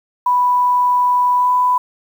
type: tone with pitch glide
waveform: sine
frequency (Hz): 987.8 to 995.2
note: B5 to B5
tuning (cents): 0 to +13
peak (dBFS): -11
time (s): 0.26-1.78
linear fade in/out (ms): 5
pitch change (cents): +13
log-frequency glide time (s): 1.36-1.51
effects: 7-bit